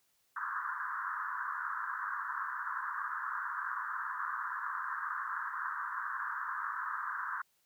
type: band-pass noise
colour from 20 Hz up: pink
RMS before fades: -38 dBFS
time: 0.36-7.42 s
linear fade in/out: 5 ms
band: 990 to 1700 Hz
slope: 96 dB/octave
effects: white hiss -74 dBFS RMS until 7.65 s